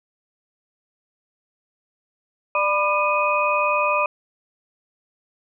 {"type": "tone cluster", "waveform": "sine", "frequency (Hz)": [593, 993, 1204, 2497], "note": ["D5", "B5", "D6", "D#7"], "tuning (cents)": [17, 9, 43, 6], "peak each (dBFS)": -23, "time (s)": [2.55, 4.06], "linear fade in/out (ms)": 2, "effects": []}